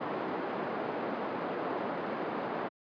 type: band-pass noise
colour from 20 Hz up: pink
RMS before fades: -35 dBFS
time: 0-2.69 s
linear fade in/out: 20 ms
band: 270 to 1100 Hz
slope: 12 dB/octave
effects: high-pass 150 Hz 12 dB/octave + resampled to 11025 Hz